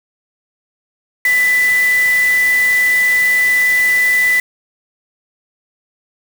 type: tone in noise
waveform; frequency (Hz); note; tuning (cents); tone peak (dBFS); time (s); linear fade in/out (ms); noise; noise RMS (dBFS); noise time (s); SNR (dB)
sine; 1991; B6; +14; -10; 1.25-4.4; 2; white; -26; 1.25-4.4; +13
effects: none